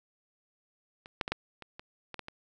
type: clicks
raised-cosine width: 0.3 ms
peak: -30 / -13 / -18 / -13 / -28 / -27 / -24 / -22 / -25 dBFS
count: 9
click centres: 1.059 / 1.212 / 1.279 / 1.32 / 1.623 / 1.795 / 2.143 / 2.193 / 2.284 s
effects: none

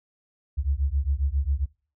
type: beating tone pair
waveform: sine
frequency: 66.2 / 73.6 Hz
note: C2 / D2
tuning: +21 / +4 cents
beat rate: 7.4 Hz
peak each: -25 dBFS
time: 0.57-1.66 s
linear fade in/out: 20 ms
effects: noise-tail reverb RT60 0.4 s tail -24 dB re dry

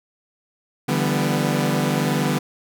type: chord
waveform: sawtooth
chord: E minor seventh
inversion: third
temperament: equal with one note detuned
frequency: 146.83 / 167.79 / 196 / 246.9 Hz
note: D3 / E3 / G3 / B3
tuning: 0 / +31 / 0 / 0 cents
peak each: -19 / -22 / -21 / -20 dBFS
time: 0.88-2.39 s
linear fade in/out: 10 ms
effects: none

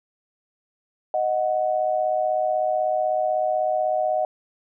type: tone pair together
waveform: sine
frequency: 622.3 / 738.4 Hz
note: D#5 / F#5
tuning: 0 / -4 cents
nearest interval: minor third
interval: 296 cents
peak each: -22 / -23 dBFS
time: 1.14-4.25 s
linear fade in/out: 2 ms
effects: none

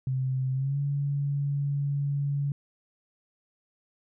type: tone with pitch glide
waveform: sine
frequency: 130.81 to 141.83 Hz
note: C3 to C#3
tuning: 0 to +40 cents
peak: -25 dBFS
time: 0.07-2.52 s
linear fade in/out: 2 ms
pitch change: +140 cents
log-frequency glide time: 0.53-0.78 s
effects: none

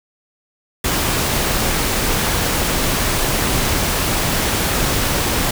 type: noise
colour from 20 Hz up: pink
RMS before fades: -18 dBFS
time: 0.84-5.51 s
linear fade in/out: 5 ms
effects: none

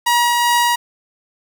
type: tone with tremolo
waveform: sawtooth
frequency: 956 Hz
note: A#5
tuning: 43 cents sharp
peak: -8 dBFS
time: 0.06-0.76 s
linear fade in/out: 10 ms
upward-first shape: triangle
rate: 2.5 Hz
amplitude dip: 25%
effects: 7-bit

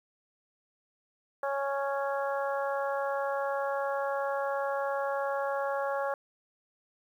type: harmonic tone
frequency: 277.2 Hz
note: C#4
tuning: in tune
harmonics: 2 / 3 / 4 / 5 / 6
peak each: -31 / -35 / -37 / -39 / -41 dBFS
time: 1.43-6.14 s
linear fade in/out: 2 ms
effects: 10-bit

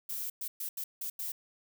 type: noise bursts at uneven times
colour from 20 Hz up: violet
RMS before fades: -37 dBFS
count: 6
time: 0.09-0.3 / 0.41-0.48 / 0.6-0.69 / 0.77-0.84 / 1.01-1.1 / 1.19-1.32 s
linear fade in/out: 5 ms
effects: none

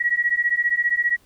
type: beating tone pair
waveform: sine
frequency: 1910 / 1925 Hz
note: A#6 / B6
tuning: +42 / -45 cents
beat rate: 15 Hz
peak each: -21 dBFS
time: 0-1.17 s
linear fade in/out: 10 ms
effects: pink hiss -58 dBFS RMS until 1.25 s

